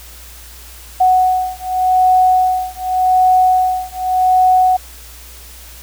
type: beating tone pair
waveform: sine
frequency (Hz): 740 / 740.86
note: F#5 / F#5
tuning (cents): 0 / +2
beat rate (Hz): 0.86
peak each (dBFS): -13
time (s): 1-4.77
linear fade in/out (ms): 10
effects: added 60 Hz sine -37 dBFS peak until 5.82 s + white hiss -38 dBFS RMS until 5.82 s